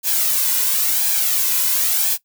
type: noise with flanger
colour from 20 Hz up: blue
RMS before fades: -18 dBFS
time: 0.03-2.18 s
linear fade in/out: 50 ms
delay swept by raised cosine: 1.2 to 2.05 ms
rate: 0.96 Hz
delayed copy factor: +0.6
effects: noise-tail reverb RT60 0.1 s tail -18 dB re dry